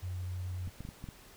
sine tone, 91 Hz, F#2, 28 cents flat, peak -35 dBFS, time 0.02-0.7 s, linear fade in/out 20 ms
clicks, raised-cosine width 5 ms, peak -30 dBFS, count 6, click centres 0.675 / 0.806 / 0.851 / 0.889 / 1.041 / 1.088 s
effects pink hiss -56 dBFS RMS until 1.36 s

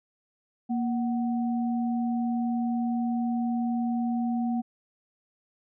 sine tone pair together, 234.8 / 746 Hz, A#3 / F#5, +13 / +14 cents, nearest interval octave + minor sixth, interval 2001 cents, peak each -25 / -35 dBFS, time 0.69-4.62 s, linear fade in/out 20 ms, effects none

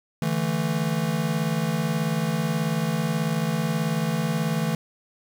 square chord, D suspended second, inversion none, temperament just, 146.83 / 165.19 / 220.2 Hz, D3 / E3 / A3, 0 / +4 / +2 cents, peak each -30 / -26 / -29 dBFS, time 0.22-4.75 s, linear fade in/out 2 ms, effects 8-bit

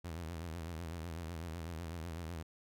sawtooth tone with vibrato, 83.2 Hz, E2, 17 cents sharp, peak -37 dBFS, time 0.04-2.43 s, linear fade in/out 10 ms, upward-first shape triangle, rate 8 Hz, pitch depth 130 cents each way, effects none

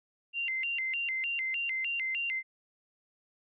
sine tone with vibrato, 2400 Hz, D7, 37 cents sharp, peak -30 dBFS, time 0.33-2.43 s, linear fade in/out 50 ms, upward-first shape square, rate 3.3 Hz, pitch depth 250 cents each way, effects none

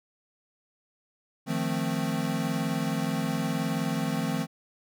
square chord, F dominant seventh, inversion third, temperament equal, 155.56 / 174.61 / 220 / 261.6 Hz, Eb3 / F3 / A3 / C4, 0 / 0 / 0 / 0 cents, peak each -33 dBFS, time 1.46-4.47 s, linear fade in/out 50 ms, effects none

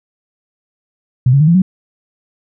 sine tone with pitch steps, 126.1 / 139.11 / 153.46 / 169.3 / 186.77 Hz, B2 / C#3 / D#3 / E3 / F#3, +36 / +6 / -24 / +46 / +17 cents, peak -6 dBFS, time 1.26-1.62 s, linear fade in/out 5 ms, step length 72 ms, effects none

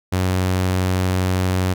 sawtooth tone, 92.5 Hz, F#2, in tune, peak -13 dBFS, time 0.12-1.74 s, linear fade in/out 10 ms, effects none

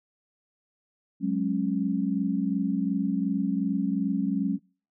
sine chord, F# suspended second, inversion none, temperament equal with one note detuned, 185 / 207.7 / 273.5 Hz, F#3 / G#3 / C#4, 0 / 0 / -23 cents, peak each -28 dBFS, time 1.2-4.59 s, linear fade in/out 50 ms, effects noise-tail reverb RT60 0.4 s tail -25 dB re dry

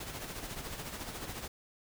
pink noise with tremolo, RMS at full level -40 dBFS, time 0-1.48 s, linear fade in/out 5 ms, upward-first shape sine, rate 14 Hz, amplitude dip 50%, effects none

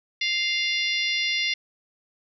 harmonic tone, 698.5 Hz, F5, in tune, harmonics 3 / 4 / 5 / 6 / 7 / 8, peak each -26 / -29 / -29 / -34 / -32 / -36 dBFS, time 0.21-1.54 s, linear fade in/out 5 ms, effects none

